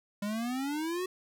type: exponential sweep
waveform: square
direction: up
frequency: 200.5 to 376.7 Hz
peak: -32 dBFS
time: 0.22-1.06 s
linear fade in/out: 5 ms
effects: none